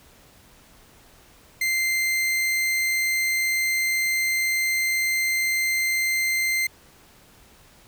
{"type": "tone", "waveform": "40% pulse", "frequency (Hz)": 2086, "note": "C7", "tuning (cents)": -6, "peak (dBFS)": -20, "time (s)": [1.61, 6.67], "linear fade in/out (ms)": 5, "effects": ["pink hiss -53 dBFS RMS until 7.87 s"]}